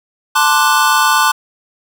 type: chord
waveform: square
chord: D dominant seventh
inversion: second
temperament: equal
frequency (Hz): 880 / 1046.5 / 1174.7 / 1480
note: A5 / C6 / D6 / F#6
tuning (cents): 0 / 0 / 0 / 0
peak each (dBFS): -16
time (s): 0.35-1.32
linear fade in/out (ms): 10
effects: none

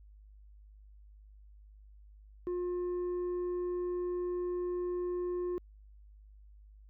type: tone with tanh clipping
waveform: sine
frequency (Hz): 356.1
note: F4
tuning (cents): +34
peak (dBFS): -33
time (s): 2.47-5.58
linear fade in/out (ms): 0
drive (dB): 4
effects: added 51 Hz sine -53 dBFS peak until 6.89 s

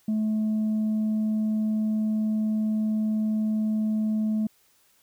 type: tone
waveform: sine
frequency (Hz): 216.1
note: A3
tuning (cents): -31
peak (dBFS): -20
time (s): 0.08-4.47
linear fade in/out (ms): 5
effects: tanh soft clip ceiling -21 dBFS + white hiss -63 dBFS RMS until 5.02 s

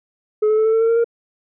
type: tone with pitch steps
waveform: sine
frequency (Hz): 426.5 / 432 / 437.5 / 443.1 / 448.7 / 454.5 / 460.3 / 466.2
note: G#4 / A4 / A4 / A4 / A4 / A#4 / A#4 / A#4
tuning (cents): +46 / -32 / -10 / +12 / +34 / -44 / -22 / 0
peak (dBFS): -10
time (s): 0.42-1.044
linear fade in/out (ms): 10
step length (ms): 78
effects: tanh soft clip ceiling -12 dBFS

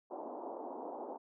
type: band-pass noise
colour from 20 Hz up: white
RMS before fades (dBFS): -44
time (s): 0.1-1.18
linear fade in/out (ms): 20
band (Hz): 250 to 930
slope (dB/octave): 48
effects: none

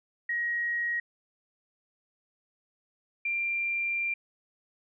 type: tone pair in turn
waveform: sine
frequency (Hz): 1892 / 2376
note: A#6 / D7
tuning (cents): +25 / +20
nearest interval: major third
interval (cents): 395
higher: second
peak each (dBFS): -27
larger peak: neither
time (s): 0.29-1 / 3.25-4.14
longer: second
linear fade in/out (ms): 5
effects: none

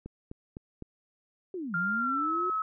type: click train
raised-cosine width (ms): 3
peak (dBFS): -27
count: 4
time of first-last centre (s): 0.06-0.823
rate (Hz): 3.93
type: linear two-way sweep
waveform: sine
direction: down then up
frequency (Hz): 388 to 164.81 to 372.9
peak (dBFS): -33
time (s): 1.54-2.5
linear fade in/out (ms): 2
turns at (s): 1.76
type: tone with pitch glide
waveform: sine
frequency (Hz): 1396.9 to 1288.4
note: F6 to E6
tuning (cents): 0 to -40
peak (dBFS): -27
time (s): 1.74-2.62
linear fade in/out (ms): 2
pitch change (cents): -140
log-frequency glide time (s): 1.97-2.34
effects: none

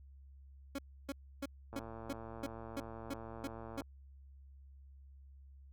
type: tone bursts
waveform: 30% pulse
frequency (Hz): 277.2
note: C#4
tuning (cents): 0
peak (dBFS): -35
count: 10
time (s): 0.75-3.81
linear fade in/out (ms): 5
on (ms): 36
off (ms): 300
type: click train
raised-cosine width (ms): 1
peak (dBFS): -34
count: 237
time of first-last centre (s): 1.73-3.818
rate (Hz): 113
effects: added 68 Hz sine -54 dBFS peak until 5.72 s

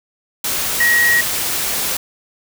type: tone in noise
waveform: sine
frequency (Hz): 1900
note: A#6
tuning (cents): +33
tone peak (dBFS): -11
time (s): 0.8-1.21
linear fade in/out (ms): 5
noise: white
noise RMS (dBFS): -20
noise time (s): 0.44-1.97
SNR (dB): +6
effects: none

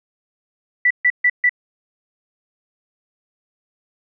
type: tone bursts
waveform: sine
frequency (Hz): 1969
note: B6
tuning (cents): -6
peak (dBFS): -11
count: 4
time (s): 0.85-1.494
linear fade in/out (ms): 5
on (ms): 56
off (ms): 140
effects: none

